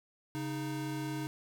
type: tone pair together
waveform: square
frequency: 138.04 / 309.9 Hz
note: C#3 / D#4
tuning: -7 / -7 cents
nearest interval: octave + major second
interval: 1400 cents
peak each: -39 / -38 dBFS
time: 0.35-1.27 s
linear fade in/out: 0 ms
effects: none